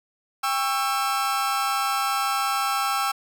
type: chord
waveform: 40% pulse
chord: C# diminished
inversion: second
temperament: just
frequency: 798.3 / 1108.7 / 1330.5 Hz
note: G5 / C#6 / E6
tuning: +31 / 0 / +16 cents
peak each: -26 / -29 / -24 dBFS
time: 0.43-3.12 s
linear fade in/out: 10 ms
effects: none